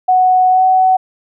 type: tone with pitch glide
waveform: sine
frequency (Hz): 740 to 749.5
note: F#5 to F#5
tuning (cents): 0 to +22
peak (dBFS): -7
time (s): 0.08-0.97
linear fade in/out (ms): 10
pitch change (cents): +22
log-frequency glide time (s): 0.5-0.62
effects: none